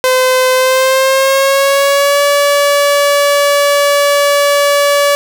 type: tone with pitch glide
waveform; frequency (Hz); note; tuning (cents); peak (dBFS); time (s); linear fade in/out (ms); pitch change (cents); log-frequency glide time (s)
sawtooth; 513 to 572.5; C5 to D5; -34 to -44; -4; 0.04-5.15; 0; +190; 0.54-2.22
effects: none